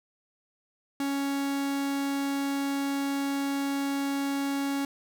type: tone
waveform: 45% pulse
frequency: 278.1 Hz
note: C#4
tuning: 6 cents sharp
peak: -27 dBFS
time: 1-4.85 s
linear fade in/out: 2 ms
effects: none